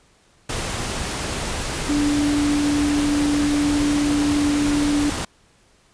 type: tone in noise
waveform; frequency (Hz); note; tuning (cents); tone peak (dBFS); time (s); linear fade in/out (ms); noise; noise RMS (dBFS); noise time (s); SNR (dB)
sine; 291.4; D4; -13; -17; 1.89-5.1; 5; pink; -26; 0.49-5.25; +6
effects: pink hiss -57 dBFS RMS until 5.93 s + resampled to 22050 Hz